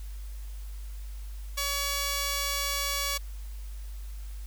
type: tone pair together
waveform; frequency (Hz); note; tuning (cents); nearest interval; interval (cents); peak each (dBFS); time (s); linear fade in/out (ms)
5% pulse; 565 / 1130; C#5 / C#6; +33 / +33; octave; 1200; -21; 1.57-3.18; 10
effects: added 50 Hz sine -36 dBFS peak until 4.46 s + white hiss -55 dBFS RMS until 4.46 s